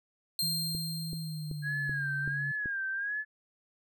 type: tone with exponential decay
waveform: sawtooth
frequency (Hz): 4186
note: C8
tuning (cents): 0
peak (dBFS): -25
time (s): 0.39-2.56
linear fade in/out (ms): 1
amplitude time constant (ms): 470
type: tone with pitch glide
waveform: sine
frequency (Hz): 161 to 141.79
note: E3 to C#3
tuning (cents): -41 to +40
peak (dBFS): -35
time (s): 0.42-2.52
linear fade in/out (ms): 10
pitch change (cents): -219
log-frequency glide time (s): 1.18-1.85
type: click train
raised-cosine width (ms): 3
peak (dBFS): -28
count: 6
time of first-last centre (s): 0.75-2.658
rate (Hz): 2.62
type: tone with vibrato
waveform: sine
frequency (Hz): 1635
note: G#6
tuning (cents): -28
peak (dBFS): -31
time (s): 1.62-3.25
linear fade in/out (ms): 50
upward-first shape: sine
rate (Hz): 1.4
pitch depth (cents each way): 88
effects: none